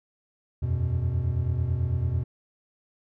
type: chord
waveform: triangle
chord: E suspended second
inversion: none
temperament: equal with one note detuned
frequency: 82.41 / 91.49 / 123.47 Hz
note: E2 / F#2 / B2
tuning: 0 / -19 / 0 cents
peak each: -26 / -27 / -25 dBFS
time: 0.62-2.24 s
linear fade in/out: 10 ms
effects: none